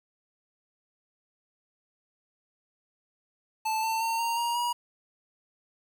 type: tone with pitch steps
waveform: square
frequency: 878 / 893.9 / 910 / 926.5 / 943.2 / 960.2 Hz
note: A5 / A5 / A#5 / A#5 / A#5 / B5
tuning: -4 / +27 / -42 / -11 / +20 / -49 cents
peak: -27 dBFS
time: 3.65-4.73 s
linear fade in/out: 10 ms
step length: 180 ms
effects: 9-bit